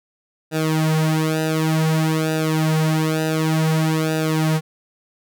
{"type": "tone with flanger", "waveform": "sawtooth", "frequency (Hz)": 157.9, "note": "D#3", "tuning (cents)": 26, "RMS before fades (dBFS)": -19, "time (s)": [0.51, 4.61], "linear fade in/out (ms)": 50, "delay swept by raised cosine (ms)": [0.93, 5.43], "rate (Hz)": 0.55, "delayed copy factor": -1, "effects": []}